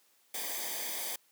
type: noise with comb filter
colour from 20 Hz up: white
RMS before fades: -37 dBFS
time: 0.34-1.16 s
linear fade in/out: 5 ms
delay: 0.73 ms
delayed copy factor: -0.75
effects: white hiss -68 dBFS RMS until 1.31 s + high-pass 200 Hz 12 dB/octave